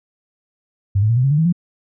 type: tone with pitch steps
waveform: sine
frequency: 99 / 107.34 / 116.38 / 126.18 / 136.81 / 148.33 / 160.83 / 174.37 Hz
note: G2 / A2 / A#2 / B2 / C#3 / D3 / E3 / F3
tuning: +18 / -42 / -2 / +38 / -22 / +18 / -42 / -2 cents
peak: -12 dBFS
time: 0.95-1.526 s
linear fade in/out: 10 ms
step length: 72 ms
effects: none